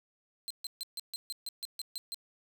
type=tone bursts; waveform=sawtooth; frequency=4119 Hz; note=C8; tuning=28 cents flat; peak=-33 dBFS; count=11; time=0.48-2.144 s; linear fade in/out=0 ms; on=24 ms; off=140 ms; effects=none